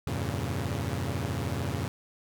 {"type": "chord", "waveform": "sawtooth", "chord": "E diminished seventh", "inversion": "none", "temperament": "equal with one note detuned", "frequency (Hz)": [84.33, 98, 116.54, 138.59], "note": ["E2", "G2", "Bb2", "Db3"], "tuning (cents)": [40, 0, 0, 0], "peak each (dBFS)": -31, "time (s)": [0.07, 1.88], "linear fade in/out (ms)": 0, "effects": []}